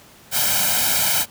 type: noise with comb filter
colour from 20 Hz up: white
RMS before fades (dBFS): -19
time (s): 0.31-1.26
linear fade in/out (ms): 50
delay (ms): 1.3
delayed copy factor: +0.85
effects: pink hiss -47 dBFS RMS until 1.3 s + high-pass 80 Hz 12 dB/octave